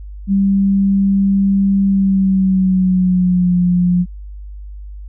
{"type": "tone with pitch glide", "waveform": "sine", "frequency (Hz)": [196.3, 177.94], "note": ["G3", "F3"], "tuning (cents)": [3, 33], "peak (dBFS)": -10, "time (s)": [0.27, 4.06], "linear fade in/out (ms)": 50, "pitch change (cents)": -170, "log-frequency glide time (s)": [1.85, 3.56], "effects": ["added 50 Hz sine -28 dBFS peak until 5.08 s"]}